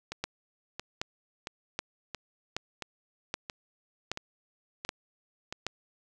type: two click trains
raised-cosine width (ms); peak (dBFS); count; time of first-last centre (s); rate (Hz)
0.2; -19 / -14; 9 / 8; 0.12-5.525 / 0.24-5.666; 1.48 / 1.29
effects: none